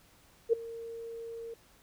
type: tone with ADSR envelope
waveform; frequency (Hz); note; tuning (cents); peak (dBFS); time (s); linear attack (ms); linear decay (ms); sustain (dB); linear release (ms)
sine; 460; A#4; -23; -19; 0.49-1.54; 39; 8; -20; 4
effects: pink hiss -62 dBFS RMS until 1.82 s